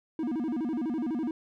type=tone with vibrato; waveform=triangle; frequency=276.4 Hz; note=C#4; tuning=5 cents flat; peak=-26 dBFS; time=0.19-1.31 s; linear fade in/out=2 ms; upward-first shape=square; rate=12 Hz; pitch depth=250 cents each way; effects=none